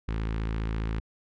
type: tone with notch filter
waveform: sawtooth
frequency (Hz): 54.8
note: A1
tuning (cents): -6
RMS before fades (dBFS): -30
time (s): 0.08-1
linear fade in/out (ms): 5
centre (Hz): 650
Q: 1.4
effects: low-pass 3000 Hz 12 dB/octave